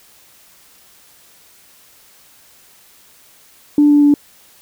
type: tone with pitch steps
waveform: sine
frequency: 293.7 / 291.7 / 289.7 Hz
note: D4 / D4 / D4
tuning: 0 / -12 / -24 cents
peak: -6 dBFS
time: 3.78-4.14 s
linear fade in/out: 2 ms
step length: 120 ms
effects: tanh soft clip ceiling -2 dBFS + white hiss -48 dBFS RMS until 4.61 s